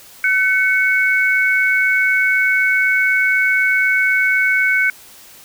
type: tone pair together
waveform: sine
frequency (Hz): 1518 / 2218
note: F#6 / C#7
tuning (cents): +44 / 0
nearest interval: perfect fifth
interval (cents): 656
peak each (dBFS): -15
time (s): 0.24-4.9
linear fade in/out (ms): 2
effects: white hiss -42 dBFS RMS until 5.44 s